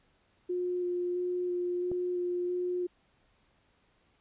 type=tone with vibrato; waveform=sine; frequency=356.7 Hz; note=F4; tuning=37 cents sharp; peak=-29 dBFS; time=0.49-2.87 s; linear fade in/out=10 ms; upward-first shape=square; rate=1.5 Hz; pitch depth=9 cents each way
type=click; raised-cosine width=2 ms; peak=-26 dBFS; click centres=1.916 s
effects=pink hiss -69 dBFS RMS until 4.2 s + resampled to 8000 Hz